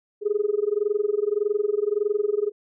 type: tone with amplitude modulation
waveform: sine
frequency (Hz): 415.3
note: G#4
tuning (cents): 0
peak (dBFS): -16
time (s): 0.21-2.52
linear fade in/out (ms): 50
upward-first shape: sine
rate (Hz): 21.7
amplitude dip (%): 95
effects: tanh soft clip ceiling -12 dBFS